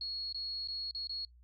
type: tone with dropouts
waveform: sine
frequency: 4327 Hz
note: C#8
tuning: 43 cents flat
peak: -36 dBFS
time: 0.01-1.25 s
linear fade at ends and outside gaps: 2 ms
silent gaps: 0.326-0.345 / 0.675-0.684 / 0.911-0.948 / 1.072-1.094 s
effects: noise-tail reverb RT60 0.1 s tail -23 dB re dry + added 60 Hz sine -57 dBFS peak until 1.43 s